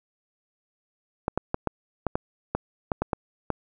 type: clicks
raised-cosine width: 1 ms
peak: -10 dBFS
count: 11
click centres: 1.281 / 1.376 / 1.544 / 1.673 / 2.067 / 2.155 / 2.55 / 2.918 / 3.02 / 3.132 / 3.503 s
effects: none